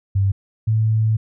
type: tone pair in turn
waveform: sine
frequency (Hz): 98 / 110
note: G2 / A2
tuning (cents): 0 / 0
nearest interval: major second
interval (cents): 200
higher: second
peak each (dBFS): -14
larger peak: neither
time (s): 0.15-0.32 / 0.67-1.17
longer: second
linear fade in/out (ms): 10
effects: none